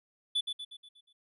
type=tone with echo; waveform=triangle; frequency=3469 Hz; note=A7; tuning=25 cents flat; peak=-25 dBFS; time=0.35-0.41 s; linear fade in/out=10 ms; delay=120 ms; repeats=6; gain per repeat=-6 dB; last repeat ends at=1.13 s; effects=resampled to 32000 Hz